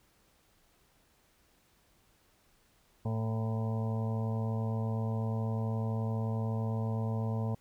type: harmonic tone with a mistuned harmonic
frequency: 111.5 Hz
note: A2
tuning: 23 cents sharp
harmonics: 1 / 2 / 4 / 5 / 6 / 7 / 8 / 9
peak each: -31 / -37 / -43 / -45 / -47 / -48 / -49 / -50 dBFS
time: 3.05-7.55 s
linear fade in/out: 5 ms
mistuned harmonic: 8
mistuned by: +61 cents
effects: pink hiss -68 dBFS RMS until 7.6 s